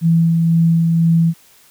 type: tone with tremolo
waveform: sine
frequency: 165.8 Hz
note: E3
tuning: 10 cents sharp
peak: -9 dBFS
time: 0.01-1.34 s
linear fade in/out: 50 ms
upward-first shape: sine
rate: 2 Hz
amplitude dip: 25%
effects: white hiss -49 dBFS RMS until 1.7 s